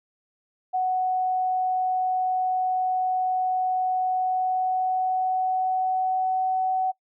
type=tone with pitch glide; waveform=sine; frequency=742 to 751.1 Hz; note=F#5 to F#5; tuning=+5 to +26 cents; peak=-21 dBFS; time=0.73-6.92 s; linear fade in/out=20 ms; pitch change=+21 cents; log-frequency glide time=4.1-6.76 s; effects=noise-tail reverb RT60 0.1 s tail -22 dB re dry